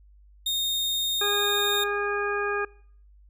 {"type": "tone", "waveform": "40% pulse", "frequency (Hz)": 3689, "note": "A#7", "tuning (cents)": -19, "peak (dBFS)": -23, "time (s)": [0.46, 1.84], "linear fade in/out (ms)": 5}
{"type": "harmonic tone", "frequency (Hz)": 408.6, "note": "G#4", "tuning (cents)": -28, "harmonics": [1, 2, 3, 4, 6], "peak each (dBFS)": [-29, -36, -31, -30, -36], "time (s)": [1.21, 2.65], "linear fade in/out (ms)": 5}
{"effects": ["noise-tail reverb RT60 0.6 s tail -24 dB re dry", "added 50 Hz sine -51 dBFS peak until 3.29 s"]}